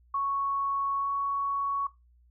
sine tone with pitch glide, 1108.7 to 1115.8 Hz, C#6 to C#6, 0 to +11 cents, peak -26 dBFS, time 0.14-1.87 s, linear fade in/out 5 ms, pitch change +11 cents, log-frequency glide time 0.98-1.1 s, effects noise-tail reverb RT60 0.2 s tail -17 dB re dry + added 60 Hz sine -58 dBFS peak until 2.3 s

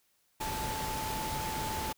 sine tone in noise, 874 Hz, A5, 12 cents flat, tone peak -36 dBFS, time 0.4-1.93 s, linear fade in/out 10 ms, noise pink, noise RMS -37 dBFS, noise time 0.4-1.93 s, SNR -2 dB, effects white hiss -72 dBFS RMS until 1.97 s

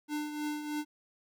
square tone with tremolo, 299.1 Hz, D4, 32 cents sharp, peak -32 dBFS, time 0.08-0.85 s, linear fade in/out 50 ms, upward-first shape triangle, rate 3.2 Hz, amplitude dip 60%, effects none

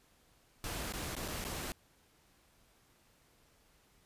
pink noise with dropouts, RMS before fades -40 dBFS, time 0.64-1.72 s, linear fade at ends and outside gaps 1 ms, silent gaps 0.924-0.936 / 1.152-1.165 / 1.28-1.284 / 1.442-1.449 s, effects pink hiss -68 dBFS RMS until 4.05 s + resampled to 32000 Hz

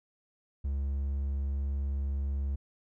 triangle tone, 69.3 Hz, C#2, in tune, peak -27 dBFS, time 0.64-2.56 s, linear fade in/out 10 ms, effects none

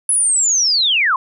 sine linear sweep, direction down, 10400 to 985 Hz, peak -12 dBFS, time 0.09-1.16 s, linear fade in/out 2 ms, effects none

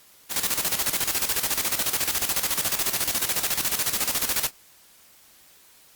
white noise with tremolo, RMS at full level -23 dBFS, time 0.29-4.51 s, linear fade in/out 50 ms, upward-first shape square, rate 14 Hz, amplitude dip 65%, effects white hiss -54 dBFS RMS until 5.95 s + Opus 48 kbps

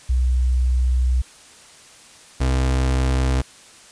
sine / 35% pulse tone pair in turn, 62.9 / 65.04 Hz, B1 / C2, +32 / -10 cents, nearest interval minor second, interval 58 cents, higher second, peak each -15 dBFS, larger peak neither, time 0.09-1.22 / 2.4-3.42 s, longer first, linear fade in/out 10 ms, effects white hiss -46 dBFS RMS until 3.91 s + resampled to 22050 Hz

